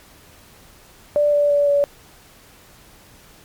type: tone with pitch steps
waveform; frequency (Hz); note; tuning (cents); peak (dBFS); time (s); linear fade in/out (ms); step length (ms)
sine; 587.3 / 581.9 / 576.5 / 571.2; D5 / D5 / D5 / D5; 0 / -16 / -32 / -48; -13; 1.16-1.84; 0; 170
effects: pink hiss -48 dBFS RMS until 3.44 s + MP3 96 kbps